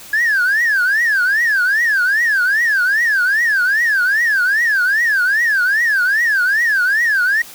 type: tone with vibrato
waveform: sine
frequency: 1661.2 Hz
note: G#6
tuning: in tune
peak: -10 dBFS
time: 0.13-7.42 s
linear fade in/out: 5 ms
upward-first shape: triangle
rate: 2.5 Hz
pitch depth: 280 cents each way
effects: tanh soft clip ceiling -10 dBFS + white hiss -37 dBFS RMS until 7.54 s